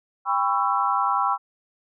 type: chord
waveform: sine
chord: C# half-diminished seventh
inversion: second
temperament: just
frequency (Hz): 798.3 / 997.9 / 1108.7 / 1330.5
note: G5 / B5 / C#6 / E6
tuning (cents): +31 / +18 / 0 / +16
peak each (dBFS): -25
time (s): 0.25-1.38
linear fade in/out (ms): 50
effects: none